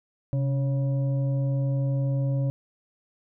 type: tone with frequency modulation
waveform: sine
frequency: 133.6 Hz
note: C3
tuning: 36 cents sharp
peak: -22 dBFS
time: 0.33-2.5 s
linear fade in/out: 0 ms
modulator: 418 Hz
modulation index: 0.43
effects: none